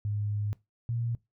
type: tone pair in turn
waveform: sine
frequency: 103.83 / 117.34 Hz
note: G#2 / A#2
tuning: 0 / +12 cents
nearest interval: major second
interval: 212 cents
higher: second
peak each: -28 dBFS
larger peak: neither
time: 0.05-0.53 / 0.89-1.15 s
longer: first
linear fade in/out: 0 ms
effects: noise-tail reverb RT60 0.2 s tail -20 dB re dry